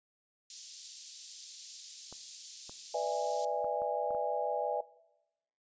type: high-pass noise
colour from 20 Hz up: pink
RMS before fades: -46 dBFS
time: 0.5-3.45 s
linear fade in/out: 2 ms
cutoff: 4100 Hz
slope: 24 dB/octave
type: clicks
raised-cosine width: 1 ms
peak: -35 dBFS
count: 6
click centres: 2.126 / 2.695 / 3.645 / 3.819 / 4.107 / 4.148 s
type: chord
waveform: sine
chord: E dominant seventh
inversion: second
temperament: just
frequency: 494.4 / 593.3 / 659.3 / 824.1 Hz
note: B4 / D5 / E5 / G#5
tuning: +2 / +18 / 0 / -14 cents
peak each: -36 dBFS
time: 2.94-4.81 s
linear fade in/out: 5 ms
effects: noise-tail reverb RT60 0.9 s tail -20 dB re dry + resampled to 16000 Hz